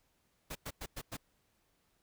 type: noise bursts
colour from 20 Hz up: pink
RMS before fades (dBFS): -42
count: 5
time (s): 0.5-1.17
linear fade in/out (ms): 10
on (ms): 54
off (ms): 100
effects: pink hiss -75 dBFS RMS until 2.02 s